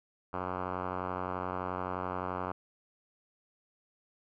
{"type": "tone with low-pass filter", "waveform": "5% pulse", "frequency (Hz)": 91.6, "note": "F#2", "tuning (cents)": -17, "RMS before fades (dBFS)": -36, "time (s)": [0.33, 2.52], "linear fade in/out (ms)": 5, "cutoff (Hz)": 1300, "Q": 2.3, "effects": []}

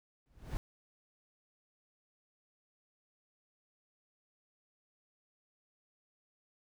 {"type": "noise with exponential growth", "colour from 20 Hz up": "brown", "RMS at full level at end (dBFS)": -34, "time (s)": [0.26, 0.57], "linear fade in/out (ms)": 0, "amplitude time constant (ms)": 66, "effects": []}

